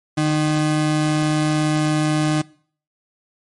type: ring-modulated tone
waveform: square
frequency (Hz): 229.3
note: A#3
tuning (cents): -28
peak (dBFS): -14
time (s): 0.17-2.42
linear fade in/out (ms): 10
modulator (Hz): 78.1
effects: noise-tail reverb RT60 0.5 s tail -22 dB re dry + MP3 48 kbps